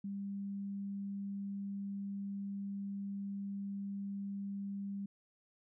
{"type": "tone", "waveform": "sine", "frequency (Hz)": 198.9, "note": "G3", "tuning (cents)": 25, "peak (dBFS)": -38, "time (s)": [0.04, 5.06], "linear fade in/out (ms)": 5, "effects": []}